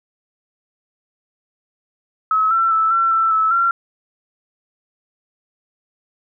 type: tone with pitch steps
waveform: sine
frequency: 1287 / 1345 / 1315 / 1351 / 1333 / 1305 / 1369 Hz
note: E6 / E6 / E6 / E6 / E6 / E6 / F6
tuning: -42 / +34 / -5 / +42 / +19 / -18 / -35 cents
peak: -13 dBFS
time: 2.31-3.71 s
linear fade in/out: 2 ms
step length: 200 ms
effects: none